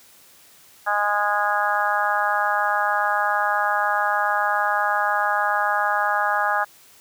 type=harmonic tone; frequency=206.4 Hz; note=G#3; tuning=10 cents flat; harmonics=3 / 4 / 5 / 6 / 7 / 8; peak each=-29 / -23 / -29 / -25 / -27 / -25 dBFS; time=0.86-6.65 s; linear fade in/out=20 ms; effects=white hiss -51 dBFS RMS until 7 s + high-pass 60 Hz 12 dB/octave